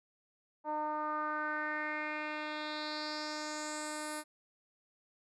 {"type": "tone with low-pass filter sweep", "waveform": "10% pulse", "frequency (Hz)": 303.7, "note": "D#4", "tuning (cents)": -42, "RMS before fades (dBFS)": -38, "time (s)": [0.64, 4.24], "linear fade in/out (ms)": 50, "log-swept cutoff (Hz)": [840, 11000], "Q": 3.8, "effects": []}